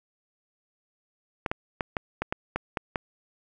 clicks, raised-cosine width 0.5 ms, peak -12 dBFS, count 9, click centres 1.462 / 1.515 / 1.808 / 1.968 / 2.22 / 2.325 / 2.56 / 2.772 / 2.958 s, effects none

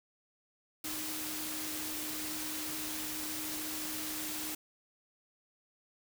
sine tone in noise, 308.3 Hz, D#4, 16 cents flat, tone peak -44 dBFS, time 0.84-4.55 s, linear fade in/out 5 ms, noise white, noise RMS -39 dBFS, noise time 0.84-4.55 s, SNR -8 dB, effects none

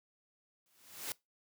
white noise with exponential growth, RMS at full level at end -37 dBFS, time 0.66-1.12 s, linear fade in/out 1 ms, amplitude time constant 100 ms, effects noise-tail reverb RT60 0.2 s tail -22 dB re dry + high-pass 80 Hz 12 dB/octave

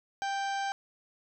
harmonic tone with a mistuned harmonic, 784 Hz, G5, in tune, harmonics 1 / 2 / 3 / 4 / 5 / 6 / 7 / 8 / 10, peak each -31 / -37 / -46 / -45 / -50 / -50 / -51 / -49 / -57 dBFS, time 0.22-0.72 s, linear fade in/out 0 ms, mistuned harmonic 1, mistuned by +15 cents, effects none

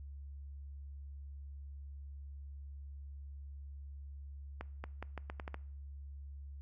accelerating click train, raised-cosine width 0.5 ms, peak -27 dBFS, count 8, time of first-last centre 4.61-5.544 s, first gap 230 ms, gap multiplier 0.81, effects noise-tail reverb RT60 0.6 s tail -22 dB re dry + added 70 Hz sine -45 dBFS peak until 6.61 s

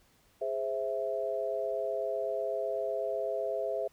sine chord, Ab augmented, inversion none, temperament equal, 415.3 / 523.3 / 659.3 Hz, Ab4 / C5 / E5, 0 / 0 / 0 cents, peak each -36 / -35 / -33 dBFS, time 0.41-3.88 s, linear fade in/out 10 ms, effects pink hiss -66 dBFS RMS until 3.92 s

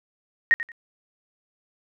sine tone with echo, 1864.7 Hz, A#6, in tune, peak -13 dBFS, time 0.51-0.54 s, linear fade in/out 0 ms, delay 89 ms, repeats 2, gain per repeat -13 dB, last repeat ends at 0.718 s, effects none

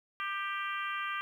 harmonic tone with a mistuned harmonic, 393 Hz, G4, 4 cents sharp, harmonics 3 / 4 / 5 / 6 / 7 / 8, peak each -36 / -39 / -42 / -43 / -44 / -46 dBFS, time 0.2-1.21 s, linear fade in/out 0 ms, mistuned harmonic 3, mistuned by +20 cents, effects 11-bit

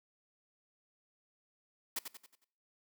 white noise with echo, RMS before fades -36 dBFS, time 1.96-1.99 s, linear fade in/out 5 ms, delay 91 ms, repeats 5, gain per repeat -7 dB, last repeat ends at 2.445 s, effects noise-tail reverb RT60 0.6 s tail -21 dB re dry + high-pass 200 Hz 12 dB/octave

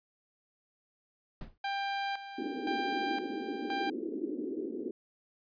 brown noise with exponential decay, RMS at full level -35 dBFS, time 1.41-1.58 s, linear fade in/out 2 ms, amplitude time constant 35 ms
sawtooth tone with tremolo, 793 Hz, G5, 20 cents sharp, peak -28 dBFS, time 1.64-3.9 s, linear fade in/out 5 ms, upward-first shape square, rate 0.97 Hz, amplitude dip 70%
white band-pass noise, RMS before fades -37 dBFS, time 2.38-4.91 s, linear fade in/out 5 ms, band 250 to 400 Hz, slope 48 dB/octave
effects resampled to 11025 Hz

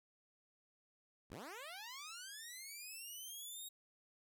10% pulse linear sweep, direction up, 41.2 to 3795 Hz, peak -40 dBFS, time 1.3-3.69 s, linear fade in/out 10 ms, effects none

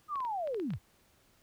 sine linear sweep, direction down, 1255 to 53 Hz, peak -32 dBFS, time 0.08-0.79 s, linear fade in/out 50 ms
clicks, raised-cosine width 0.3 ms, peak -32 dBFS, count 8, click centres 0.157 / 0.204 / 0.25 / 0.474 / 0.545 / 0.599 / 0.705 / 0.736 s
effects pink hiss -67 dBFS RMS until 1.42 s

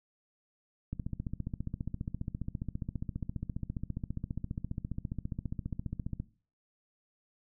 click train, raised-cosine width 5 ms, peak -23 dBFS, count 79, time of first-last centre 0.93-6.2 s, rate 14.8 Hz, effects noise-tail reverb RT60 0.4 s tail -18 dB re dry

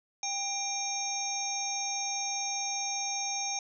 harmonic tone with a mistuned harmonic, 795 Hz, G5, 24 cents sharp, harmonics 1 / 3 / 5 / 7 / 8, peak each -37 / -40 / -43 / -37 / -34 dBFS, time 0.23-3.59 s, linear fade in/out 2 ms, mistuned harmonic 5, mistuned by -89 cents, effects none

